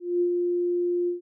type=tone with ADSR envelope; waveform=sine; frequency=351.6 Hz; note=F4; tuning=12 cents sharp; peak=-19 dBFS; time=0-1.21 s; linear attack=210 ms; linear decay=86 ms; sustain=-3 dB; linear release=130 ms; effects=none